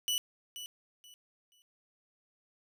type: tone with echo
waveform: sawtooth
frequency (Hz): 2960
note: F#7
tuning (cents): 0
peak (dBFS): -26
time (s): 0.08-0.18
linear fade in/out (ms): 0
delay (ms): 480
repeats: 3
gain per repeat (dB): -12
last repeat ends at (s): 1.62
effects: none